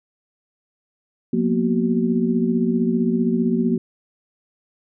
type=tone cluster; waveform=sine; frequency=179.4 / 232.5 / 247.9 / 375.6 Hz; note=F3 / A#3 / B3 / F#4; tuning=+47 / -4 / +7 / +26 cents; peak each=-23 / -19 / -25 / -25 dBFS; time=1.33-3.78 s; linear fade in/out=5 ms; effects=none